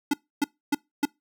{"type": "tone bursts", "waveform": "square", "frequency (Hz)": 289, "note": "D4", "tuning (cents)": -28, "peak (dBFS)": -20, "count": 4, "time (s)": [0.11, 1.054], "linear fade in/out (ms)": 5, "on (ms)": 26, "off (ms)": 280, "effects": ["noise-tail reverb RT60 0.2 s tail -24 dB re dry"]}